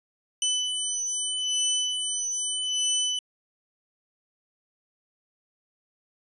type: beating tone pair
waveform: 20% pulse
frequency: 3000 / 3000.8 Hz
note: F#7 / F#7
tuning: +23 / +24 cents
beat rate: 0.8 Hz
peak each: -23 dBFS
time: 0.42-3.19 s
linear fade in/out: 2 ms
effects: resampled to 24000 Hz